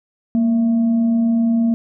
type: tone with frequency modulation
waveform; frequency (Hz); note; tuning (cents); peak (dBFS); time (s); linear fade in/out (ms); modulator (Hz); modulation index
sine; 231.7; A#3; -10; -13; 0.35-1.74; 0; 435; 0.22
effects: none